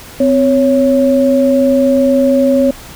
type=tone pair together; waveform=sine; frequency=257.9 / 554.4 Hz; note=C4 / C#5; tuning=-25 / 0 cents; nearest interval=octave + minor second; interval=1325 cents; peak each=-10 dBFS; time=0.2-2.71 s; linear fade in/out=5 ms; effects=pink hiss -33 dBFS RMS until 2.95 s